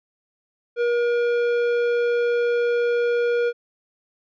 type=tone with tanh clipping; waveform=sine; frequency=477.1 Hz; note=A#4; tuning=40 cents sharp; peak=-20 dBFS; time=0.76-3.53 s; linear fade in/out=50 ms; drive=12 dB; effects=none